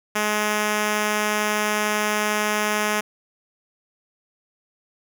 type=tone; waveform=5% pulse; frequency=211.1 Hz; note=G#3; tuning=29 cents sharp; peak=-9 dBFS; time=0.15-3.01 s; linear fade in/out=10 ms; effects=none